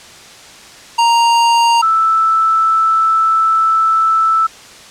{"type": "tone pair in turn", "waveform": ["square", "sine"], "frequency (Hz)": [932.3, 1318.5], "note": ["A#5", "E6"], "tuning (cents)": [0, 0], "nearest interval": "tritone", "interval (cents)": 600, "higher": "second", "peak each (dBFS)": -9, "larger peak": "neither", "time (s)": [[0.98, 1.82], [1.82, 4.47]], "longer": "second", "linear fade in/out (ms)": 10, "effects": ["white hiss -37 dBFS RMS until 4.9 s", "low-pass 7000 Hz 12 dB/octave"]}